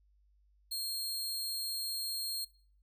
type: tone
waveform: sawtooth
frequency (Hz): 4235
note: C8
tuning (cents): +20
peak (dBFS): -32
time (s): 0.71-2.45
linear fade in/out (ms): 10
effects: noise-tail reverb RT60 0.5 s tail -21 dB re dry + added 50 Hz sine -65 dBFS peak until 2.82 s